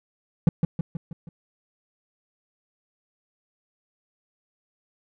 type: tone with echo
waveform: triangle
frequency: 164.81 Hz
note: E3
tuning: in tune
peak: -10 dBFS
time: 0.47-0.49 s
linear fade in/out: 2 ms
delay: 160 ms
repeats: 5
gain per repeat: -5 dB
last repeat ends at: 1.29 s
effects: none